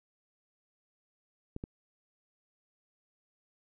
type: clicks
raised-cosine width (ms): 3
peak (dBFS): -25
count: 2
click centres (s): 1.564 / 1.639
effects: none